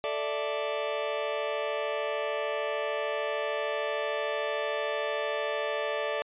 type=chord; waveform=sawtooth; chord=A suspended fourth; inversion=none; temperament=just; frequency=440 / 586.7 / 660 Hz; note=A4 / D5 / E5; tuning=0 / -2 / +2 cents; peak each=-30 / -27 / -32 dBFS; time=0.04-6.22 s; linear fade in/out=0 ms; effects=resampled to 8000 Hz